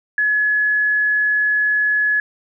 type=tone; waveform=sine; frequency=1698 Hz; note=G#6; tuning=38 cents sharp; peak=-14 dBFS; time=0.18-2.2 s; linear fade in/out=2 ms; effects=none